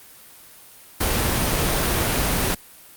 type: noise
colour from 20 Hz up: pink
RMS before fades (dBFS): -21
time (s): 1-2.55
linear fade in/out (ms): 10
effects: white hiss -46 dBFS RMS until 2.96 s + Opus 32 kbps